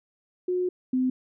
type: tone pair in turn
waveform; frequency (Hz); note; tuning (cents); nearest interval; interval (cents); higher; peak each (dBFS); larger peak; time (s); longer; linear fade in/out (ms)
sine; 362.5 / 256.3; F#4 / C4; -35 / -36; tritone; 601; first; -23 / -21; second; 0.48-0.69 / 0.93-1.1; first; 5
effects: none